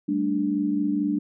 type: chord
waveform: sine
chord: G suspended second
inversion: none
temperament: just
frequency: 196 / 220.5 / 294 Hz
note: G3 / A3 / D4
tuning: 0 / +4 / +2 cents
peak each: -28 / -29 / -23 dBFS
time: 0.08-1.19 s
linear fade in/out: 10 ms
effects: none